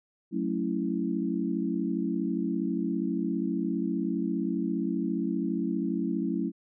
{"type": "chord", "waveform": "sine", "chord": "F# minor seventh", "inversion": "none", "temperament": "equal", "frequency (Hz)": [185, 220, 277.2, 329.6], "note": ["F#3", "A3", "C#4", "E4"], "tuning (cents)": [0, 0, 0, 0], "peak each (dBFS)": -32, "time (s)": [0.31, 6.52], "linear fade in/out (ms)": 50, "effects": []}